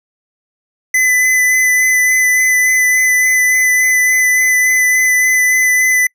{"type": "tone with vibrato", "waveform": "square", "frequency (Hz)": 2011, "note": "B6", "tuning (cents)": 31, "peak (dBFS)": -10, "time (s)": [0.94, 6.07], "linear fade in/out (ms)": 5, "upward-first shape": "sine", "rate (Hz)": 3.5, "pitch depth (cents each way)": 13, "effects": ["noise-tail reverb RT60 0.1 s tail -26 dB re dry"]}